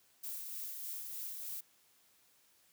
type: noise with tremolo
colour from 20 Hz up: violet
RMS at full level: -42 dBFS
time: 0.23-1.61 s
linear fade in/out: 10 ms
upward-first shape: sine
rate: 3.3 Hz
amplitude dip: 30%
effects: white hiss -69 dBFS RMS until 2.72 s + high-pass 80 Hz 12 dB/octave